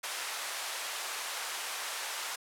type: high-pass noise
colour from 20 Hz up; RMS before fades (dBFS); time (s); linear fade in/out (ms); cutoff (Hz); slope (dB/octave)
pink; -37; 0.03-2.36; 10; 870; 12
effects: high-pass 400 Hz 12 dB/octave + low-pass 12000 Hz 12 dB/octave